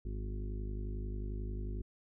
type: harmonic tone with a mistuned harmonic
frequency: 51.2 Hz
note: G#1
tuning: 24 cents flat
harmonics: 1 / 2 / 3 / 4 / 5 / 6 / 7 / 8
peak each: -37 / -44 / -55 / -50 / -51 / -61 / -50 / -57 dBFS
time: 0.05-1.82 s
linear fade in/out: 5 ms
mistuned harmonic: 3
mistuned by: +18 cents
effects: none